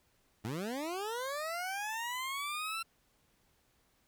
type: linear sweep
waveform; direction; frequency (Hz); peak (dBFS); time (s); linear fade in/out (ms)
20% pulse; up; 98.9 to 1358; -31; 0.44-2.83; 10
effects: pink hiss -72 dBFS RMS until 4.07 s